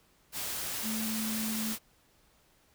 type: tone in noise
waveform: sine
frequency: 220 Hz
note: A3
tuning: in tune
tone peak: -33 dBFS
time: 0.82-1.76 s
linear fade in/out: 50 ms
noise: white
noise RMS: -36 dBFS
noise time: 0.32-1.79 s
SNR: 0 dB
effects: pink hiss -66 dBFS RMS until 2.74 s